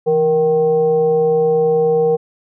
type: tone with frequency modulation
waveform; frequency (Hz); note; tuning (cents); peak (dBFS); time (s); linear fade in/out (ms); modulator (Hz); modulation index
sine; 469.2; A#4; +11; -11; 0.06-2.17; 20; 303; 0.47
effects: none